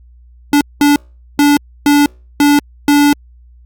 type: tone bursts at uneven times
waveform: square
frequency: 289.6 Hz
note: D4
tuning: 24 cents flat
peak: -7 dBFS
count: 6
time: 0.53-0.61 / 0.81-0.96 / 1.39-1.57 / 1.86-2.06 / 2.4-2.59 / 2.88-3.13 s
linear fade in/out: 2 ms
effects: added 60 Hz sine -39 dBFS peak until 3.65 s + Opus 48 kbps